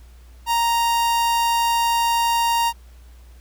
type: tone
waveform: 45% pulse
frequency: 932.3 Hz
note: A#5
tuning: in tune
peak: -17 dBFS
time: 0.46-2.73 s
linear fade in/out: 50 ms
effects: added 60 Hz sine -42 dBFS peak until 3.4 s + pink hiss -56 dBFS RMS until 3.4 s